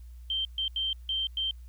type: tone bursts at uneven times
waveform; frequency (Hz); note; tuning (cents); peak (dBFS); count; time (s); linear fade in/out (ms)
sine; 3136; G7; 0; -27; 5; 0.3-0.45 / 0.58-0.68 / 0.76-0.93 / 1.09-1.27 / 1.37-1.51; 2
effects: added 60 Hz sine -43 dBFS peak until 1.68 s + white hiss -68 dBFS RMS until 1.68 s